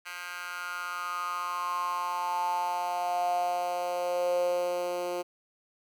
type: tone with high-pass filter sweep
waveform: 10% pulse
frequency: 177.1 Hz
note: F3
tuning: 24 cents sharp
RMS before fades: -31 dBFS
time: 0.05-5.23 s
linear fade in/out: 20 ms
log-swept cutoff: 1700 to 420 Hz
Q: 7.6
effects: none